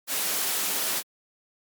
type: noise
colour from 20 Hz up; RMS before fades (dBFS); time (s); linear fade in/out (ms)
white; -27; 0.07-1.03; 50
effects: high-pass 200 Hz 12 dB/octave + MP3 96 kbps